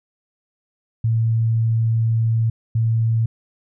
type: tone bursts at uneven times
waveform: sine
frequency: 113.4 Hz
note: A#2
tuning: 47 cents flat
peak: -15 dBFS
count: 2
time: 1.04-2.5 / 2.75-3.26 s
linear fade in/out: 5 ms
effects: none